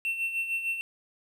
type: tone with tremolo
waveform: triangle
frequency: 2700 Hz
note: E7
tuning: 41 cents sharp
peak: -24 dBFS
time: 0.05-0.81 s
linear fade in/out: 0 ms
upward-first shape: sine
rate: 6.6 Hz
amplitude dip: 60%
effects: 11-bit